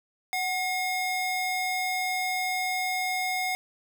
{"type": "ring-modulated tone", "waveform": "square", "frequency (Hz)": 1446, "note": "F#6", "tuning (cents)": -40, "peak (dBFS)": -24, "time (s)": [0.33, 3.55], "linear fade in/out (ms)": 0, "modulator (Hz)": 701, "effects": []}